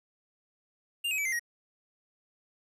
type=tone with pitch steps; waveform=square; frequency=2800 / 2538 / 2301 / 2086 / 1890.5 Hz; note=F7 / D#7 / D7 / C7 / A#6; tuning=+4 / +34 / -36 / -6 / +24 cents; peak=-29 dBFS; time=1.04-1.395 s; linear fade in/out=10 ms; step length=71 ms; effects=resampled to 32000 Hz + 11-bit